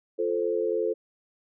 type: chord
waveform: sine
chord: F major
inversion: none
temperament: equal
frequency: 349.2 / 440 / 523.3 Hz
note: F4 / A4 / C5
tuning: 0 / 0 / 0 cents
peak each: -30 / -26 / -30 dBFS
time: 0.18-0.94 s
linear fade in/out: 20 ms
effects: none